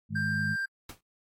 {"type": "harmonic tone", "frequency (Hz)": 51.91, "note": "G#1", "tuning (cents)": 0, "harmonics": [2, 3, 4], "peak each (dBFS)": [-34, -34, -34], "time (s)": [0.09, 0.57], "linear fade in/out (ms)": 50}
{"type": "tone", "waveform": "triangle", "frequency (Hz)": 1584, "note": "G6", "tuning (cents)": 18, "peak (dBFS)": -27, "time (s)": [0.15, 0.66], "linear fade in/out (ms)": 10}
{"type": "noise with exponential decay", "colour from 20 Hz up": "pink", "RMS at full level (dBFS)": -38, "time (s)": [0.89, 1.01], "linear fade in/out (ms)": 5, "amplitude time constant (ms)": 26}
{"effects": ["AAC 48 kbps"]}